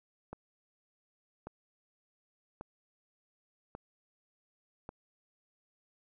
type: click train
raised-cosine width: 1 ms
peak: -28 dBFS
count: 5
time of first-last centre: 0.33-4.891 s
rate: 0.877 Hz
effects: none